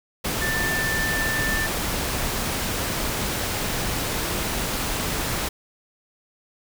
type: tone in noise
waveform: sine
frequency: 1776 Hz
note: A6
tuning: 16 cents sharp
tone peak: -24 dBFS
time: 0.41-1.67 s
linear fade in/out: 10 ms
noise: pink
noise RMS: -26 dBFS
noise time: 0.24-5.49 s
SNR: -1 dB
effects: none